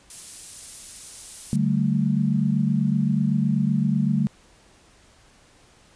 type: noise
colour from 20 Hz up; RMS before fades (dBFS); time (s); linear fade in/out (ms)
violet; -33; 0.1-1.56; 2
type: chord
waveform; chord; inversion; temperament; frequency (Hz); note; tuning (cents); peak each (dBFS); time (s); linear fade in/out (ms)
sine; D suspended fourth; none; equal with one note detuned; 146.83 / 192.08 / 220; D3 / G3 / A3; 0 / -35 / 0; -23; 1.53-4.27; 0
effects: pink hiss -55 dBFS RMS until 5.95 s + resampled to 22050 Hz